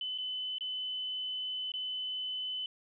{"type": "tone with dropouts", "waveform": "sine", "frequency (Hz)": 3021, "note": "F#7", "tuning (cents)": 35, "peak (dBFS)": -34, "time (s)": [0.01, 2.66], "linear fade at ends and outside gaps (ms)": 2, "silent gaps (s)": [[0.178, 0.184], [0.584, 0.608], [1.719, 1.738]], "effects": []}